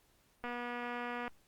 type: click train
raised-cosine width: 0.5 ms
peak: -26 dBFS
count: 204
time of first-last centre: 0.44-1.279 s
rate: 242 Hz
effects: pink hiss -70 dBFS RMS until 1.47 s + Opus 48 kbps